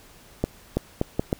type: accelerating click train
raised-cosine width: 2 ms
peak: -8 dBFS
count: 5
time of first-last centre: 0.44-1.329 s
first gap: 330 ms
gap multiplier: 0.74
effects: pink hiss -51 dBFS RMS until 1.39 s